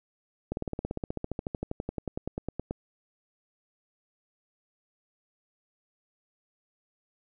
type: slowing click train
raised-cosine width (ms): 2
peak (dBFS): -18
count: 29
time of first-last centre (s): 0.52-2.709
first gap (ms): 51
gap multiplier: 1.03
effects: none

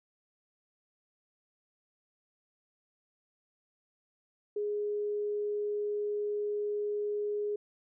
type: tone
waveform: sine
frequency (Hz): 415.3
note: G#4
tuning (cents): 0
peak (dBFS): -30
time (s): 4.56-7.56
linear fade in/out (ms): 5
effects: none

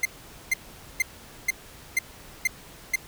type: tone bursts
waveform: 45% pulse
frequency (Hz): 2087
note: C7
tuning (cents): -5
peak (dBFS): -19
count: 7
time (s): 0.03-2.958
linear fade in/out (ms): 5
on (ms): 24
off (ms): 460
effects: pink hiss -47 dBFS RMS until 3.07 s

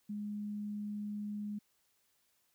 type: tone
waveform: sine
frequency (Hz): 207.7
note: G#3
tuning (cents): 0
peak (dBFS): -37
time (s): 0.09-1.59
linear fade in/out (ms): 10
effects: white hiss -75 dBFS RMS until 2.54 s

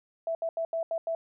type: tone bursts at uneven times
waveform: sine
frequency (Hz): 659.3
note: E5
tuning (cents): 0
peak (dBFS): -27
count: 6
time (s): 0.27-0.35 / 0.42-0.49 / 0.57-0.65 / 0.73-0.83 / 0.91-0.98 / 1.07-1.15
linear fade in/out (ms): 2
effects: none

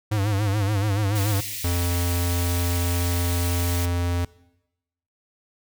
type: tone with vibrato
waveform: square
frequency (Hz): 102.2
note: G#2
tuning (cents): -27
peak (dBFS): -21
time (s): 0.11-1.41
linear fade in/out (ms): 10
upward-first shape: sine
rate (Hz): 7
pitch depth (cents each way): 99
type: high-pass noise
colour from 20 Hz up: white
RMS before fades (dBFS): -32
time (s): 1.15-3.86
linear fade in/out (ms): 10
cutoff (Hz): 1800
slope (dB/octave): 96
type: tone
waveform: square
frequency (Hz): 87.31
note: F2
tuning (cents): 0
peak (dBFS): -22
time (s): 1.64-4.25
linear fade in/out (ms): 5
effects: noise-tail reverb RT60 0.9 s tail -21 dB re dry

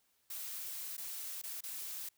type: noise with dropouts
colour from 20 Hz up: blue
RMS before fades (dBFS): -43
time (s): 0.3-2.09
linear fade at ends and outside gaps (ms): 5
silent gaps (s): 0.968-0.978 / 1.417-1.436 / 1.608-1.636
effects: white hiss -75 dBFS RMS until 2.17 s

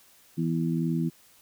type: harmonic tone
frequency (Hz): 82.41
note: E2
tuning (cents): 0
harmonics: 2 / 3 / 4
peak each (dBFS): -26 / -30 / -32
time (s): 0.37-1.1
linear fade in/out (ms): 20
effects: white hiss -58 dBFS RMS until 1.41 s

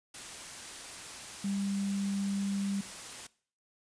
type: tone in noise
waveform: sine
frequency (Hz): 198.2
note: G3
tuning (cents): +19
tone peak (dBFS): -30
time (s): 1.44-2.81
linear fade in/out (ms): 5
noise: white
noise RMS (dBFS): -44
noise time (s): 0.14-3.27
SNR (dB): +11
effects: noise-tail reverb RT60 0.5 s tail -21 dB re dry + resampled to 22050 Hz

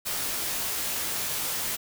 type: noise with comb filter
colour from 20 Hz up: white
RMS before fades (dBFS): -30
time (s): 0.05-1.77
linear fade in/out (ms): 20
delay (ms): 18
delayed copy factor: -0.55
effects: none

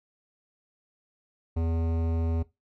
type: tone with hard clipping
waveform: sine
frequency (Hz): 82.41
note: E2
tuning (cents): 0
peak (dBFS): -27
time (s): 1.56-2.43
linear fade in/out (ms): 10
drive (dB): 16
effects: noise-tail reverb RT60 0.2 s tail -18 dB re dry

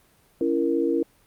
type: chord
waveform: sine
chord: A# diminished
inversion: first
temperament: just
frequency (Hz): 279.7 / 335.6 / 466.2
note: C#4 / E4 / A#4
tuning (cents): +16 / +31 / 0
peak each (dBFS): -26 / -23 / -25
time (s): 0.41-1.03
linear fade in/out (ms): 2
effects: pink hiss -60 dBFS RMS until 1.26 s + Opus 32 kbps

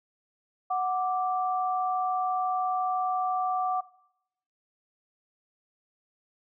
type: tone pair together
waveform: sine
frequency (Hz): 739 / 1173.1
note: F#5 / D6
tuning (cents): -2 / -2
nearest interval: minor sixth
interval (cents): 800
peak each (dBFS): -26 / -30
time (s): 0.7-3.81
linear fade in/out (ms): 10
effects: noise-tail reverb RT60 0.8 s tail -20 dB re dry

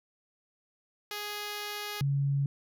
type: tone pair in turn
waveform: 5% pulse / sine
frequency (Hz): 415.3 / 139.84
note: G#4 / C#3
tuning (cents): 0 / +16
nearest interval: octave + perfect fifth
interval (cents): 1884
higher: first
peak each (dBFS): -24 / -25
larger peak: first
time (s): 1.11-2.01 / 2.01-2.46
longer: first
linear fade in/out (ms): 2
effects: none

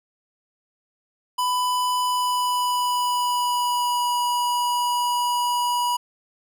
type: tone with pitch glide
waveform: square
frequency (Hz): 996 to 972.1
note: B5 to B5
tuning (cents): +14 to -28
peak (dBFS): -21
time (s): 1.38-5.97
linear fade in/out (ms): 10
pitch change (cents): -42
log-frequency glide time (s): 2.03-4.13
effects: none

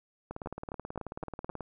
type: two click trains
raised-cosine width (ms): 1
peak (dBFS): -23 / -24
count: 5 / 25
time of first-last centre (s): 0.46-1.494 / 0.31-1.607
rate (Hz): 3.87 / 18.5
effects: none

